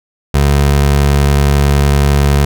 25% pulse tone, 70.9 Hz, C#2, 40 cents sharp, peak -4 dBFS, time 0.34-2.45 s, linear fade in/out 5 ms, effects none

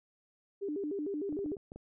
sine tone with vibrato, 345 Hz, F4, 21 cents flat, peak -33 dBFS, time 0.61-1.56 s, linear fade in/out 20 ms, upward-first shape square, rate 6.6 Hz, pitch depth 250 cents each way
clicks, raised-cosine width 2 ms, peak -33 dBFS, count 7, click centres 1.326 / 1.39 / 1.461 / 1.518 / 1.568 / 1.719 / 1.76 s
effects none

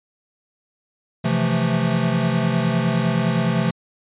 square chord, F major seventh, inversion second, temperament equal, 130.81 / 164.81 / 174.61 / 220 Hz, C3 / E3 / F3 / A3, 0 / 0 / 0 / 0 cents, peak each -24 dBFS, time 1.24-3.71 s, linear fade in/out 10 ms, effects resampled to 8000 Hz

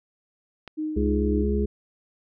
click, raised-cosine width 0.3 ms, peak -22 dBFS, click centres 0.677 s
sine tone with tremolo, 309 Hz, D#4, 12 cents flat, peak -25 dBFS, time 0.77-1.44 s, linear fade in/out 20 ms, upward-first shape sine, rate 3.8 Hz, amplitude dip 35%
harmonic tone, 69.3 Hz, C#2, in tune, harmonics 1 / 3 / 5 / 6, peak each -24 / -26 / -32 / -27 dBFS, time 0.96-1.66 s, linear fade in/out 10 ms
effects none

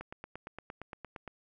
click train, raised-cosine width 0.5 ms, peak -27 dBFS, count 12, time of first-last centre 0.01-1.277 s, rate 8.68 Hz, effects none

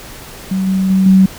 sine tone with level steps, 190 Hz, F#3, 46 cents sharp, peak -13 / -11 / -8 / -4 dBFS, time 0.51-1.26 s, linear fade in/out 5 ms, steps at 0.67 / 0.9 / 1.06 s, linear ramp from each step 2 ms, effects pink hiss -33 dBFS RMS until 1.38 s

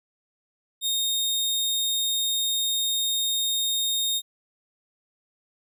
sawtooth tone, 3700 Hz, A#7, 14 cents flat, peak -20 dBFS, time 0.81-4.22 s, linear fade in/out 50 ms, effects none

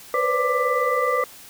sine tone cluster, 486 / 505 / 573 / 1181 / 1992 Hz, B4 / B4 / D5 / D6 / B6, -28 / +39 / -43 / +9 / +14 cents, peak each -29 / -23 / -28 / -22 / -28 dBFS, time 0.14-1.24 s, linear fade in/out 2 ms, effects white hiss -44 dBFS RMS until 1.49 s

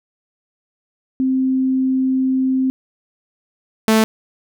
sine / sawtooth tone pair in turn, 261.6 / 220 Hz, C4 / A3, 0 / 0 cents, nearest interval minor third, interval 300 cents, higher first, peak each -14 / -7 dBFS, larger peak second, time 1.2-2.7 / 3.88-4.04 s, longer first, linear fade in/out 0 ms, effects none

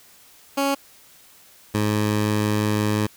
15% pulse tone pair in turn, 277.2 / 105.71 Hz, C#4 / G#2, 0 / +31 cents, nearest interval octave + perfect fourth, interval 1669 cents, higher first, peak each -13 dBFS, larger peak neither, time 0.57-0.75 / 1.74-3.07 s, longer second, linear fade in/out 10 ms, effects white hiss -51 dBFS RMS until 3.16 s

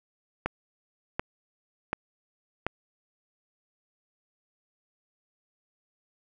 click train, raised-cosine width 0.5 ms, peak -12 dBFS, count 4, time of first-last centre 0.46-2.666 s, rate 1.36 Hz, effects none

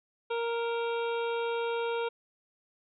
harmonic tone with a mistuned harmonic, 466.2 Hz, A#4, in tune, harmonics 1 / 2 / 3 / 5 / 6 / 7 / 8, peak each -30 / -36 / -40 / -44 / -46 / -47 / -48 dBFS, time 0.3-2.09 s, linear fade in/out 10 ms, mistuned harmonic 6, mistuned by -29 cents, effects none

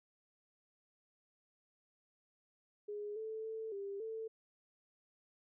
sine tone with pitch steps, 415.1 / 439.5 / 443.1 / 397.8 / 444.8 Hz, G#4 / A4 / A4 / G4 / A4, -1 / -2 / +12 / +25 / +19 cents, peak -40 dBFS, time 2.88-4.28 s, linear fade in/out 10 ms, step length 280 ms, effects none

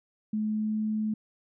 sine tone with pitch glide, 214.4 to 215.6 Hz, A3 to A3, -45 to -35 cents, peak -26 dBFS, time 0.33-1.14 s, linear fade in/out 5 ms, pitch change +10 cents, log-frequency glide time 0.45-0.78 s, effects none

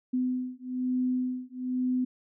sine beating tone pair, 252.6 / 253.7 Hz, B3 / B3, +39 / +47 cents, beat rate 1.1 Hz, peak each -30 dBFS, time 0.13-2.05 s, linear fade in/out 10 ms, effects none

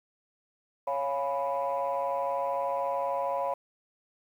sine chord, C# dominant seventh, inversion none, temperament equal, 554.4 / 698.5 / 830.6 / 987.8 Hz, C#5 / E#5 / G#5 / B5, 0 / 0 / 0 / 0 cents, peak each -30 / -33 / -36 / -31 dBFS, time 0.87-3.54 s, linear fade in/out 5 ms, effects tanh soft clip ceiling -21 dBFS + 10-bit

